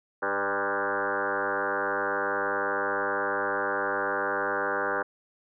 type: tone with frequency modulation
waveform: sine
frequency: 995 Hz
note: B5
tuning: 13 cents sharp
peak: -25 dBFS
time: 0.22-5.03 s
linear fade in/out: 10 ms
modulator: 99.6 Hz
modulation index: 6.3
effects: none